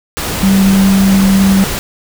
sine tone in noise, 194 Hz, G3, 18 cents flat, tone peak -6 dBFS, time 0.43-1.64 s, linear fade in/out 0 ms, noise pink, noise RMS -18 dBFS, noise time 0.17-1.79 s, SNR +9 dB, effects none

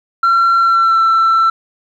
sine tone with pitch glide, 1362 to 1337.8 Hz, F6 to E6, -44 to +25 cents, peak -6 dBFS, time 0.23-1.5 s, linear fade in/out 5 ms, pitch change -31 cents, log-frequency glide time 0.58-1.01 s, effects tanh soft clip ceiling -7 dBFS + 8-bit

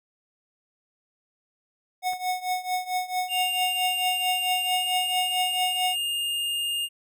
square tone with tremolo, 734 Hz, F#5, 14 cents flat, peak -23 dBFS, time 2.02-5.97 s, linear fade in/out 50 ms, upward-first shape triangle, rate 4.5 Hz, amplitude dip 90%
clicks, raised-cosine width 0.5 ms, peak -36 / -30 dBFS, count 2, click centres 2.125 / 2.134 s
square tone with pitch glide, 2800 to 2824 Hz, F7 to F7, +4 to +19 cents, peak -26 dBFS, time 3.28-6.89 s, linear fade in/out 50 ms, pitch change +15 cents, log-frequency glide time 4.65-4.74 s
effects none

